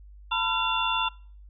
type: tone cluster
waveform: sine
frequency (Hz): 901 / 1000 / 1368 / 2756 / 3494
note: A5 / B5 / F6 / F7 / A7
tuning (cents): +41 / +21 / -36 / -24 / -13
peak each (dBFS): -30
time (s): 0.31-1.09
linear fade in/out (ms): 10
effects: noise-tail reverb RT60 0.5 s tail -26 dB re dry + added 50 Hz sine -45 dBFS peak until 1.49 s